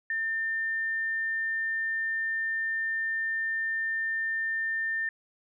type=tone; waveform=sine; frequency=1800 Hz; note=A6; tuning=39 cents sharp; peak=-27 dBFS; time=0.1-5.09 s; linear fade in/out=2 ms; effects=none